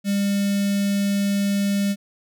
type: tone with notch filter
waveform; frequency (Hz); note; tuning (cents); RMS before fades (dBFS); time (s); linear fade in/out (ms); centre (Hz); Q
square; 200; G3; +35; -21; 0.04-1.96; 50; 980; 0.52
effects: none